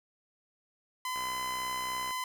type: tone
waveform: sawtooth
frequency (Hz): 1017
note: C6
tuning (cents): -50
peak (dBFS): -29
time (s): 1.05-2.24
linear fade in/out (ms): 2
type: click train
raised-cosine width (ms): 0.5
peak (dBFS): -29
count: 61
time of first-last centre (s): 1.16-2.108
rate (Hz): 63.3
effects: none